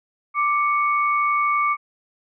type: tone pair together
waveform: sine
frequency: 1174.7 / 2222 Hz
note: D6 / C#7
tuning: 0 / +4 cents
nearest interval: major seventh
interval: 1104 cents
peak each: -18 / -24 dBFS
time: 0.34-1.77 s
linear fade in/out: 50 ms
effects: none